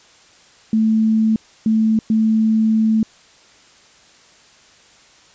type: tone bursts at uneven times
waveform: sine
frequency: 220 Hz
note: A3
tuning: in tune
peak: -12 dBFS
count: 3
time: 0.73-1.36 / 1.66-1.99 / 2.1-3.03 s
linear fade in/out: 2 ms
effects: white hiss -49 dBFS RMS until 5.34 s + resampled to 16000 Hz